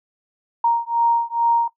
sine beating tone pair, 932.3 / 934.6 Hz, A#5 / A#5, 0 / +4 cents, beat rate 2.3 Hz, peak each -19 dBFS, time 0.64-1.68 s, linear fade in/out 5 ms, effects noise-tail reverb RT60 0.1 s tail -17 dB re dry

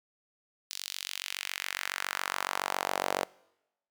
sawtooth tone with high-pass filter sweep, 47.2 Hz, F#1, 35 cents sharp, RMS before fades -35 dBFS, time 0.7-3.25 s, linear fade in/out 10 ms, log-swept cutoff 4400 to 570 Hz, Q 1.6, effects noise-tail reverb RT60 0.9 s tail -24 dB re dry

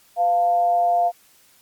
sine tone with amplitude modulation, 698.5 Hz, F5, in tune, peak -13 dBFS, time 0.16-1.12 s, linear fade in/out 50 ms, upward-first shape sine, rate 196 Hz, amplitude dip 45%, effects white hiss -55 dBFS RMS until 1.61 s + MP3 96 kbps

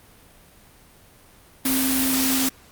sine tone in noise, 263.7 Hz, C4, 14 cents sharp, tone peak -22 dBFS, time 1.65-2.49 s, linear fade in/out 5 ms, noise white, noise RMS -23 dBFS, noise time 1.65-2.49 s, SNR -2 dB, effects pink hiss -51 dBFS RMS until 2.71 s + Opus 32 kbps

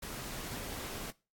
pink noise, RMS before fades -42 dBFS, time 0.02-1.11 s, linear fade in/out 10 ms, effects noise-tail reverb RT60 0.3 s tail -20 dB re dry + AAC 64 kbps

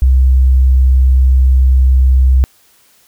sine tone, 64.8 Hz, C2, 16 cents flat, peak -5 dBFS, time 0.02-2.44 s, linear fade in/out 0 ms, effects white hiss -50 dBFS RMS until 3.07 s

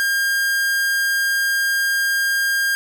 45% pulse tone, 1609 Hz, G6, 45 cents sharp, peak -17 dBFS, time 0-2.75 s, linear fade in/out 0 ms, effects none

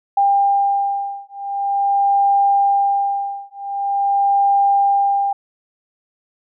sine beating tone pair, 798 / 798.45 Hz, G5 / G5, +31 / +32 cents, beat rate 0.45 Hz, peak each -17 dBFS, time 0.17-5.33 s, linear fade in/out 5 ms, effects none

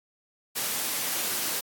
white high-pass noise, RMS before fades -29 dBFS, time 0.55-1.61 s, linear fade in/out 20 ms, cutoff 150 Hz, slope 12 dB/octave, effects AAC 64 kbps

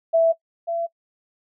sine tone pair in turn, 659.3 / 674.3 Hz, E5 / E5, 0 / +39 cents, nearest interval unison, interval 39 cents, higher second, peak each -13 / -22 dBFS, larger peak first, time 0.13-0.33 / 0.67-0.87 s, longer neither, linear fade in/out 20 ms, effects noise-tail reverb RT60 0.1 s tail -21 dB re dry

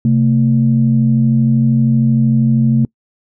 sine tone pair together, 131.9 / 224.8 Hz, C3 / A3, +14 / +37 cents, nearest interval major sixth, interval 923 cents, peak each -11 dBFS, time 0.05-2.85 s, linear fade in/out 2 ms, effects noise-tail reverb RT60 0.1 s tail -26 dB re dry + tanh soft clip ceiling -1 dBFS

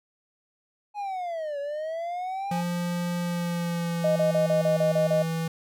triangle linear two-way sweep, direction down then up, 840 to 560 to 840 Hz, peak -27 dBFS, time 0.94-2.64 s, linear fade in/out 50 ms, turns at 1.59 s
square tone with pitch glide, 174.61 to 163.86 Hz, F3 to E3, 0 to -10 cents, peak -27 dBFS, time 2.51-5.48 s, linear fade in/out 5 ms, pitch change -110 cents, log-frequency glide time 3.2-4.81 s
sine tone bursts, 620 Hz, D#5, 6 cents flat, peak -20 dBFS, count 8, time 4.04-5.224 s, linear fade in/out 5 ms, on 120 ms, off 32 ms
effects none

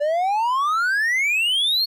triangle exponential sweep, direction up, 572 to 4402 Hz, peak -16 dBFS, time 0-1.86 s, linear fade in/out 20 ms, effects none

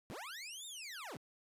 20% pulse linear two-way sweep, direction up then down, 77.78 to 3729 to 77.78 Hz, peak -40 dBFS, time 0.1-1.17 s, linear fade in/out 0 ms, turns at 0.66 s, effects resampled to 32000 Hz + 12-bit

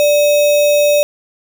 sine tone with sample-and-hold, 587.3 Hz, D5, in tune, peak -8 dBFS, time 0-1.03 s, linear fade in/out 0 ms, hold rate 3150 Hz, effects none

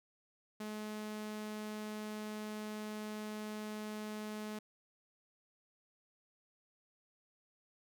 sawtooth tone, 213.1 Hz, G#3, 45 cents sharp, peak -37 dBFS, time 0.6-4.59 s, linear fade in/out 5 ms, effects none

